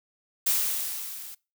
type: noise with level ramp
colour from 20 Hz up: blue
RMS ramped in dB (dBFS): -23 to -42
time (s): 0.46-1.35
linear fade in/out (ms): 10
effects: noise-tail reverb RT60 0.3 s tail -24 dB re dry